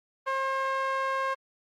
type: tone with band-pass filter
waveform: sawtooth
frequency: 535 Hz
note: C5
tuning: 38 cents sharp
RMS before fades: -29 dBFS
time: 0.26-1.35 s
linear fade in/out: 20 ms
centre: 1200 Hz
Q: 1.9
effects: Opus 32 kbps